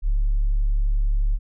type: tone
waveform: sine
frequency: 35.72 Hz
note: D1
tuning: 47 cents flat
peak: -15 dBFS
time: 0.02-1.39 s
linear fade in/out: 50 ms
effects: tanh soft clip ceiling -15 dBFS